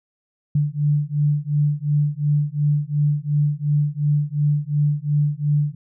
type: beating tone pair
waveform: sine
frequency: 145.8 / 148.6 Hz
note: D3 / D3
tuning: -12 / +21 cents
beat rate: 2.8 Hz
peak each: -20 dBFS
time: 0.55-5.75 s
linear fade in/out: 5 ms
effects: none